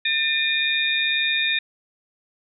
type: tone cluster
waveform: sine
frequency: 1796 / 2431 / 3561 / 3703 Hz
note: A6 / D#7 / A7 / A#7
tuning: +35 / -41 / +20 / -12 cents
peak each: -25 / -23 / -29 / -24 dBFS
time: 0.05-1.59 s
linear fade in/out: 5 ms
effects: none